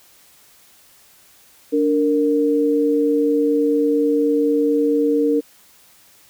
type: tone pair together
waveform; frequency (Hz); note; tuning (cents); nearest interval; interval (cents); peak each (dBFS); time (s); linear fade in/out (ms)
sine; 291.3 / 462.1; D4 / A#4; -14 / -15; minor sixth; 799; -17; 1.72-5.41; 20
effects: white hiss -51 dBFS RMS until 6.29 s